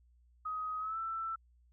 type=tone with pitch glide; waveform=sine; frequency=1259 to 1330.8 Hz; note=D#6 to E6; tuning=+20 to +16 cents; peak=-35 dBFS; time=0.45-1.36 s; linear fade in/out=10 ms; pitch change=+96 cents; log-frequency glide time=0.79-0.98 s; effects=added 60 Hz sine -63 dBFS peak until 1.72 s